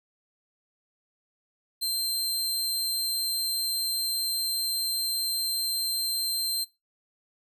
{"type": "tone", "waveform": "sawtooth", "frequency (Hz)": 4139, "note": "C8", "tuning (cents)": -20, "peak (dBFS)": -23, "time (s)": [1.81, 6.65], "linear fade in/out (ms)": 20, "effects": ["noise-tail reverb RT60 0.2 s tail -18 dB re dry"]}